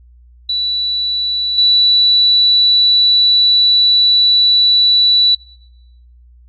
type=tone with level steps; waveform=sine; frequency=3950 Hz; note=B7; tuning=in tune; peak=-14 / -7 dBFS; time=0.49-5.35 s; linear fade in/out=5 ms; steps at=1.58 s; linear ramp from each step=2 ms; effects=noise-tail reverb RT60 0.9 s tail -25 dB re dry + added 60 Hz sine -41 dBFS peak until 6.48 s